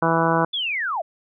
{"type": "harmonic tone", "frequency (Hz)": 164.81, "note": "E3", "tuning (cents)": 0, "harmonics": [1, 2, 3, 4, 5, 6, 7, 8, 9], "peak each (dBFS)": [-24, -25, -25, -25, -26, -23, -27, -29, -27], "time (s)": [0.02, 0.45], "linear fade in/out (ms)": 5}
{"type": "linear sweep", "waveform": "sine", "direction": "down", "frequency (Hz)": [3522, 587.3], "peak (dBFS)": -22, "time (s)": [0.53, 1.02], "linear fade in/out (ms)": 10}
{"effects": []}